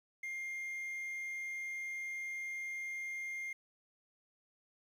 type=tone with quantisation; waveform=triangle; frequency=2115 Hz; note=C7; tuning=18 cents sharp; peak=-37 dBFS; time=0.23-3.53 s; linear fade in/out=5 ms; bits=11; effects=none